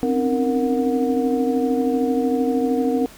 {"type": "tone cluster", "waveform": "sine", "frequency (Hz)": [258.9, 271.9, 301.7, 466.3, 729], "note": ["C4", "C#4", "D4", "A#4", "F#5"], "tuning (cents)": [-18, -33, 47, 1, -26], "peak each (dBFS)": [-20, -27, -27, -22, -29], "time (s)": [0.03, 3.06], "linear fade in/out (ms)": 0, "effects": ["pink hiss -44 dBFS RMS until 3.17 s"]}